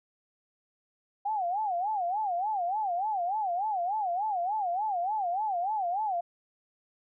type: tone with vibrato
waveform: sine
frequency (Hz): 776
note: G5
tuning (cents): -18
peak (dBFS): -27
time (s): 1.25-6.21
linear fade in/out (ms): 10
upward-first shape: sine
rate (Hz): 3.4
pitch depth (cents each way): 210
effects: none